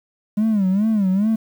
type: tone with vibrato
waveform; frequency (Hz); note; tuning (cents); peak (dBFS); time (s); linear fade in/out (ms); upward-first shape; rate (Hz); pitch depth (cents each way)
triangle; 203.6; G#3; -34; -12; 0.37-1.36; 10; sine; 2.4; 160
effects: tanh soft clip ceiling -10 dBFS + 8-bit